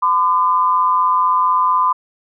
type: tone pair together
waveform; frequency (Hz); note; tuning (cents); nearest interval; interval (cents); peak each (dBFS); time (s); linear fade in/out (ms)
sine; 1015.8 / 1200; B5 / D6; +48 / +37; minor third; 289; -13 / -17; 0.02-1.93; 10
effects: none